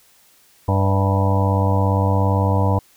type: harmonic tone with a mistuned harmonic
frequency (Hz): 97.7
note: G2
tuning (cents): -5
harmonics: 1 / 2 / 3 / 5 / 6 / 7 / 8 / 9 / 10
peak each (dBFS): -16 / -25 / -27 / -26 / -28 / -29 / -30 / -27 / -26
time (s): 0.68-2.79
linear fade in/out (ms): 5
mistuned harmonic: 7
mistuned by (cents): -54
effects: white hiss -54 dBFS RMS until 2.96 s